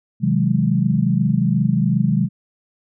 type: chord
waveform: sine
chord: Ab dominant seventh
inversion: first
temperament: equal with one note detuned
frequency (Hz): 130.81 / 159.57 / 185 / 207.7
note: C3 / Eb3 / Gb3 / Ab3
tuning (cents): 0 / +44 / 0 / 0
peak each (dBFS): -20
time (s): 0.2-2.29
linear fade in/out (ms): 50
effects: none